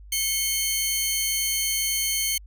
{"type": "tone pair together", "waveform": "10% pulse", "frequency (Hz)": [2186, 3096], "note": ["C#7", "G7"], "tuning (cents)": [-25, -22], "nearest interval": "tritone", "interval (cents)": 603, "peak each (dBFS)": -17, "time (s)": [0.12, 2.38], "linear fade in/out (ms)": 5, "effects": ["added 50 Hz sine -42 dBFS peak until 2.46 s"]}